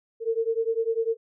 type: beating tone pair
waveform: sine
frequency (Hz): 449.3 / 459.3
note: A4 / A#4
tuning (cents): +36 / -26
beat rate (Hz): 10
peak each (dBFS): -26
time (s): 0.2-1.17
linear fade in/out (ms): 50
effects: none